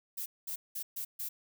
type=noise bursts at uneven times; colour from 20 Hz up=violet; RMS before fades=-38 dBFS; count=5; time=0.17-0.26 / 0.47-0.56 / 0.75-0.83 / 0.96-1.05 / 1.19-1.29 s; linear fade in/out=10 ms; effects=none